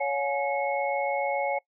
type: tone cluster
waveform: sine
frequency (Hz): 560 / 715 / 842 / 2181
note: C#5 / F5 / G#5 / C#7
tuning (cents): +18 / +41 / +24 / -29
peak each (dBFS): -28 / -33 / -30 / -33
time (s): 0-1.59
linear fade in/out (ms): 10
effects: noise-tail reverb RT60 0.1 s tail -22 dB re dry